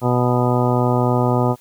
harmonic tone, 123.47 Hz, B2, in tune, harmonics 1 / 2 / 3 / 4 / 5 / 6 / 7 / 8 / 10, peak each -18 / -21 / -23 / -24 / -25 / -26 / -26 / -27 / -28 dBFS, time 0.01-1.56 s, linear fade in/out 50 ms, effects white hiss -52 dBFS RMS until 1.6 s

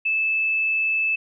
sine tone, 2622 Hz, E7, 10 cents flat, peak -19 dBFS, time 0.05-1.16 s, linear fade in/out 10 ms, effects none

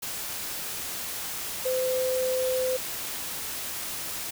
sine tone in noise, 513 Hz, C5, 34 cents flat, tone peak -24 dBFS, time 1.65-2.77 s, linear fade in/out 10 ms, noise white, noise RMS -34 dBFS, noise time 0.02-4.31 s, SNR +7 dB, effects none

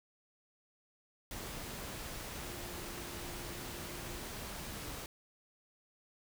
sine tone in noise, 349.2 Hz, F4, in tune, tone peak -52 dBFS, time 2.41-4.25 s, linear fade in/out 2 ms, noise pink, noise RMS -44 dBFS, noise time 1.31-5.06 s, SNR -11 dB, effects none

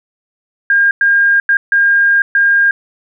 sine tone bursts at uneven times, 1612 Hz, G6, 48 cents sharp, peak -7 dBFS, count 5, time 0.7-0.91 / 1.01-1.4 / 1.49-1.57 / 1.72-2.22 / 2.35-2.71 s, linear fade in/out 2 ms, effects none

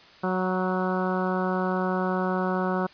harmonic tone with a mistuned harmonic, 184.8 Hz, F#3, 2 cents flat, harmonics 1 / 2 / 3 / 4 / 5 / 6 / 7 / 8, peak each -27 / -30 / -32 / -33 / -34 / -35 / -35 / -36 dBFS, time 0.23-2.87 s, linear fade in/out 10 ms, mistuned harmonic 5, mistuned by +20 cents, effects white hiss -51 dBFS RMS until 2.93 s + resampled to 11025 Hz

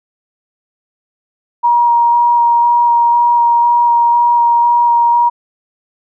sine tone with vibrato, 948 Hz, A#5, 29 cents sharp, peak -7 dBFS, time 1.63-5.3 s, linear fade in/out 20 ms, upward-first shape square, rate 2 Hz, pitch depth 8 cents each way, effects none

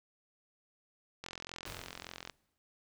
click train, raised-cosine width 0.2 ms, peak -25 dBFS, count 47, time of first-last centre 1.24-2.297 s, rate 43.5 Hz
pink noise with exponential decay, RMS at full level -45 dBFS, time 1.66-2.58 s, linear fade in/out 0 ms, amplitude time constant 200 ms
effects none

